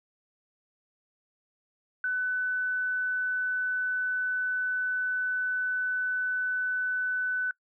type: tone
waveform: sine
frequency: 1500 Hz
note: F#6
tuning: 23 cents sharp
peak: -26 dBFS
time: 2.04-7.51 s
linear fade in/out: 2 ms
effects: noise-tail reverb RT60 0.1 s tail -24 dB re dry